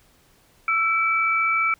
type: tone pair together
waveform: sine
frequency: 1331 / 2307 Hz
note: E6 / D7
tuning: +16 / -31 cents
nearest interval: minor seventh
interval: 953 cents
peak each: -21 dBFS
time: 0.68-1.74 s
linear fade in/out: 2 ms
effects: pink hiss -58 dBFS RMS until 1.79 s